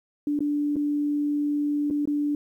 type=tone with dropouts; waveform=sine; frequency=292.5 Hz; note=D4; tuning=7 cents flat; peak=-22 dBFS; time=0.27-2.35 s; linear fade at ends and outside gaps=2 ms; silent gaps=0.391-0.405 / 0.758-0.765 / 1.902-1.908 / 2.055-2.074 s; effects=10-bit